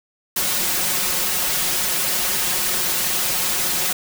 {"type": "noise with comb filter", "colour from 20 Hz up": "white", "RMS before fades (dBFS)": -21, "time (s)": [0.36, 3.93], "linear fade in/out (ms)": 5, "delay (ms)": 5.5, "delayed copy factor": 0.9, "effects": []}